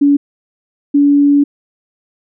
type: tone pair in turn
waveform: sine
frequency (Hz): 284.9 / 285.9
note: C#4 / D4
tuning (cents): +48 / -46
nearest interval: unison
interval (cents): 6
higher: second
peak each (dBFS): -6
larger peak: neither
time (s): 0.01-0.17 / 0.94-1.44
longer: second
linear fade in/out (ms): 10
effects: none